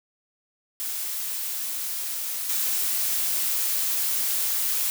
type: noise with level steps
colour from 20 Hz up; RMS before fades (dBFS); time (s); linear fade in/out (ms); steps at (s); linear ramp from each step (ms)
blue; -30 / -25; 0.8-4.9; 0; 2.49; 5
effects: none